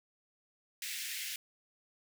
pink high-pass noise, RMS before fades -40 dBFS, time 0.82-1.36 s, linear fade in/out 2 ms, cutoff 1800 Hz, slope 48 dB/octave, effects none

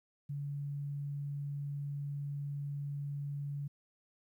sine tone, 142.8 Hz, D3, 48 cents flat, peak -36 dBFS, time 0.29-3.68 s, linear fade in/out 10 ms, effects 12-bit

